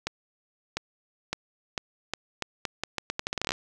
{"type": "accelerating click train", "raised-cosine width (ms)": 0.2, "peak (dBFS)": -11, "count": 20, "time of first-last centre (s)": [0.07, 3.52], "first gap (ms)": 700, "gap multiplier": 0.8, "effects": []}